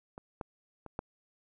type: clicks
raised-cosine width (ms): 1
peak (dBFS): -30 / -23 / -30 / -20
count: 4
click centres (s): 0.179 / 0.412 / 0.863 / 0.991
effects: none